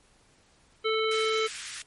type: harmonic tone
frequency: 440 Hz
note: A4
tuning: in tune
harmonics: 1 / 3 / 5 / 7 / 9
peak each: -26 / -31 / -33 / -34 / -36 dBFS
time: 0.84-1.48 s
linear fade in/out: 20 ms
type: high-pass noise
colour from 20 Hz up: pink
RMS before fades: -39 dBFS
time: 1.11-1.82 s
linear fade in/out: 2 ms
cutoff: 1600 Hz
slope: 24 dB/octave
effects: pink hiss -62 dBFS RMS until 1.86 s + MP3 48 kbps